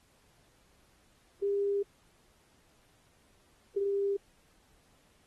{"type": "tone pair in turn", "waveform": "sine", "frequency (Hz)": [401.5, 398.7], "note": ["G4", "G4"], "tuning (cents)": [41, 29], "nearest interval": "unison", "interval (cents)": 12, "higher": "first", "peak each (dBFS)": -27, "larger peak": "neither", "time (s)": [[1.42, 1.83], [3.76, 4.17]], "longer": "neither", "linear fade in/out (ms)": 10, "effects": ["pink hiss -67 dBFS RMS until 5.26 s", "AAC 32 kbps"]}